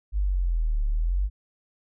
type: exponential two-way sweep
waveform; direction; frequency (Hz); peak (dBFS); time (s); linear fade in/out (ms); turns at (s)
sine; down then up; 51.6 to 35.65 to 51.6; -21; 0.12-1.3; 50; 0.86
effects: none